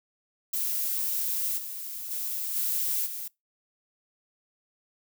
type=noise with level steps; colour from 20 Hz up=violet; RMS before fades=-29 / -37 / -32 / -28 / -36 dBFS; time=0.53-3.28 s; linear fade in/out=5 ms; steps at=1.57 / 2.1 / 2.54 / 3.05 s; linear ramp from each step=20 ms; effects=noise-tail reverb RT60 0.2 s tail -24 dB re dry